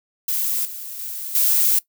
violet noise with level steps, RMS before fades -22 / -33 / -30 / -17 dBFS, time 0.28-1.79 s, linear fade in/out 5 ms, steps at 0.65 / 0.99 / 1.35 s, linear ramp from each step 2 ms, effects noise-tail reverb RT60 0.1 s tail -19 dB re dry

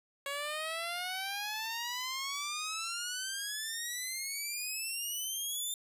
10% pulse exponential sweep, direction up, 554.4 to 3600 Hz, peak -27 dBFS, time 0.26-5.74 s, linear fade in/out 2 ms, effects resampled to 32000 Hz

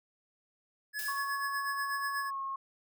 square tone with tremolo, 1701 Hz, G#6, 41 cents sharp, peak -33 dBFS, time 0.93-2.31 s, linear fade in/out 50 ms, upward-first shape sine, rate 8.2 Hz, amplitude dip 60%
blue noise with exponential decay, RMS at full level -38 dBFS, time 0.99-1.64 s, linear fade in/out 0 ms, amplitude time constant 140 ms
sine tone with pitch glide, 1106 to 1083.2 Hz, C#6 to C#6, -4 to -40 cents, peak -34 dBFS, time 1.08-2.56 s, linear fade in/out 5 ms, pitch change -36 cents, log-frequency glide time 2.18-2.42 s
effects none

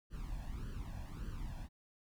brown noise with flanger, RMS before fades -43 dBFS, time 0.1-1.69 s, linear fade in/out 50 ms, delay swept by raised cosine 0.66 to 1.2 ms, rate 1.7 Hz, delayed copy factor +0.8, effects none

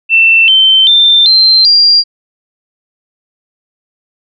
sine tone with pitch steps, 2679 / 3095 / 3576 / 4132 / 4773 Hz, E7 / G7 / A7 / C8 / D8, +27 / -23 / +27 / -22 / +27 cents, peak -3 dBFS, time 0.09-2.04 s, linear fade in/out 50 ms, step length 390 ms, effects none

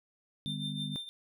harmonic tone, 50.1 Hz, G1, 38 cents sharp, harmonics 3 / 4 / 5, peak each -38 / -40 / -42 dBFS, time 0.46-0.96 s, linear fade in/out 0 ms
triangle tone with tremolo, 3590 Hz, A7, 34 cents sharp, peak -33 dBFS, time 0.46-1.09 s, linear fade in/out 0 ms, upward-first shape triangle, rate 6.3 Hz, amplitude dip 80%
effects none

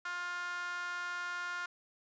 sawtooth tone with high-pass filter, 353.1 Hz, F4, 19 cents sharp, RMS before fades -39 dBFS, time 0.05-1.66 s, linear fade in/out 5 ms, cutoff 1300 Hz, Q 7.2, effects resampled to 16000 Hz + 12-bit

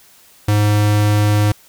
square tone, 104.5 Hz, G#2, 11 cents sharp, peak -12 dBFS, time 0.48-1.52 s, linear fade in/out 5 ms, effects white hiss -48 dBFS RMS until 1.68 s

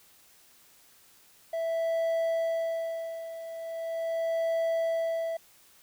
triangle tone with tremolo, 659.3 Hz, E5, in tune, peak -23 dBFS, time 1.53-5.37 s, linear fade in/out 5 ms, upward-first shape sine, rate 0.4 Hz, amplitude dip 75%, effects white hiss -59 dBFS RMS until 5.82 s

